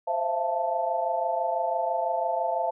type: chord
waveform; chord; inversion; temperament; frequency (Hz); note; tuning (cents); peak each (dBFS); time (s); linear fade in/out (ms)
sine; F major seventh; second; equal with one note detuned; 523.3 / 659.3 / 685.3 / 880; C5 / E5 / F5 / A5; 0 / 0 / -33 / 0; -32 / -31 / -28 / -29; 0.07-2.71; 10
effects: none